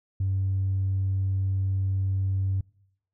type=tone with tanh clipping; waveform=triangle; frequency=96.1 Hz; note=G2; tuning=34 cents flat; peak=-23 dBFS; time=0.2-2.61 s; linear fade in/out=5 ms; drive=5 dB; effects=noise-tail reverb RT60 0.8 s tail -26 dB re dry